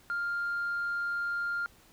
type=tone; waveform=sine; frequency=1400 Hz; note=F6; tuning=4 cents sharp; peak=-28 dBFS; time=0.1-1.66 s; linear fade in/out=0 ms; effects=tanh soft clip ceiling -27 dBFS + pink hiss -60 dBFS RMS until 1.92 s